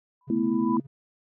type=tone with exponential growth; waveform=sine; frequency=994 Hz; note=B5; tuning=11 cents sharp; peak=-25 dBFS; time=0.21-0.77 s; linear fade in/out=2 ms; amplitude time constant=120 ms
type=tone with tremolo; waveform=triangle; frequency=137.1 Hz; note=C#3; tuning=19 cents flat; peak=-35 dBFS; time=0.27-0.87 s; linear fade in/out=10 ms; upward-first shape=sine; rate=12 Hz; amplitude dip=85%
type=chord; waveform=sine; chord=A suspended second; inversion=none; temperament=equal; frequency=220 / 246.9 / 329.6 Hz; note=A3 / B3 / E4; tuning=0 / 0 / 0 cents; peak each=-26 dBFS; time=0.3-0.8 s; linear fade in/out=2 ms
effects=none